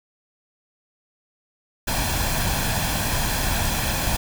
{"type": "noise with comb filter", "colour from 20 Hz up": "pink", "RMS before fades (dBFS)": -23, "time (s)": [1.87, 4.17], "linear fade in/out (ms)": 10, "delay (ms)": 1.2, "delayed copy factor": 0.55, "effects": []}